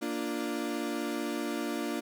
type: chord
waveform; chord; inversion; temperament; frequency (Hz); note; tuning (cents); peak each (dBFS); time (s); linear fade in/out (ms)
35% pulse; Bb major; none; equal; 233.1 / 293.7 / 349.2; Bb3 / D4 / F4; 0 / 0 / 0; -35 / -33 / -35; 0.01-2.01; 20
effects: none